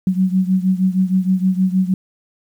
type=beating tone pair; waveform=sine; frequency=185 / 191.4 Hz; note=F#3 / G3; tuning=0 / -41 cents; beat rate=6.4 Hz; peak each=-15 / -18 dBFS; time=0.07-1.94 s; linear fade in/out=2 ms; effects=8-bit